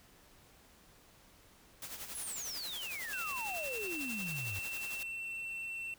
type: noise with tremolo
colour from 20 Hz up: white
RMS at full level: -43 dBFS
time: 1.82-5.03 s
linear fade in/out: 2 ms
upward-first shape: sine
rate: 11 Hz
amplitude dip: 60%
type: exponential sweep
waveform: sine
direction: down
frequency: 11120 to 91.7 Hz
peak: -40 dBFS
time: 2.15-4.59 s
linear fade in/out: 0 ms
type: tone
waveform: triangle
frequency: 2696 Hz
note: E7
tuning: 38 cents sharp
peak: -37 dBFS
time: 3.13-5.94 s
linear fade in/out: 2 ms
effects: pink hiss -62 dBFS RMS until 5.98 s